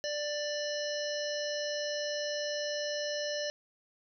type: harmonic tone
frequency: 590 Hz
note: D5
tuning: 8 cents sharp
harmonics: 1 / 3 / 5 / 7 / 9 / 10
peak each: -34 / -41 / -43 / -43 / -41 / -45 dBFS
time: 0.04-3.5 s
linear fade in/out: 0 ms
effects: none